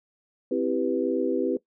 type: chord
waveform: sine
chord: C major seventh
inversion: none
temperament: equal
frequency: 261.6 / 329.6 / 392 / 493.9 Hz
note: C4 / E4 / G4 / B4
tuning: 0 / 0 / 0 / 0 cents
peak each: -28 dBFS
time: 0.51-1.57 s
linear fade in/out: 5 ms
effects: noise-tail reverb RT60 0.1 s tail -18 dB re dry